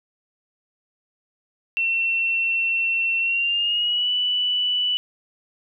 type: tone with pitch glide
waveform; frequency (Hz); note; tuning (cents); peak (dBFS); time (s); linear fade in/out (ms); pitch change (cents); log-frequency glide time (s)
sine; 2706 to 2968; E7 to F#7; +45 to +5; -19; 1.77-4.97; 0; +160; 3.2-4.1
effects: none